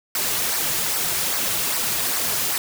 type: noise with flanger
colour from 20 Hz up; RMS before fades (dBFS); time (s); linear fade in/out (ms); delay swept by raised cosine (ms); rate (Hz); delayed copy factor
white; -23; 0.15-2.58; 2; 0.28 to 3.98; 2.5; -0.55
effects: none